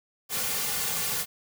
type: noise with comb filter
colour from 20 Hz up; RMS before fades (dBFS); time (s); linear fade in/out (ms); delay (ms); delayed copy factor
white; -29; 0.29-1.26; 50; 3.1; -0.75
effects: none